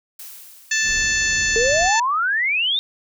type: noise with exponential decay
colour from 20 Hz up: blue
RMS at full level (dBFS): -35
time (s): 0.19-1.71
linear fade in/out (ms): 5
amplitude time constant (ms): 330
type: harmonic tone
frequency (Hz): 880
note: A5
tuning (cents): 0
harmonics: 2 / 3 / 4 / 5 / 6 / 7 / 8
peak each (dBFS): -20 / -25 / -30 / -28 / -33 / -25 / -27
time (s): 0.71-2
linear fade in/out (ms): 5
type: noise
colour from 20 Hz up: brown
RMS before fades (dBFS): -34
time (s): 0.82-1.91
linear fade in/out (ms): 50
type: exponential sweep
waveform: sine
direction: up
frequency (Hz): 440 to 3729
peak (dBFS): -17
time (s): 1.56-2.79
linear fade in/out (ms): 0
effects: none